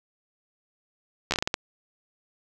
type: slowing click train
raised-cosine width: 0.2 ms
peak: -7 dBFS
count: 8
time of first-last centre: 1.31-1.541 s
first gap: 12 ms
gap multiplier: 1.33
effects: none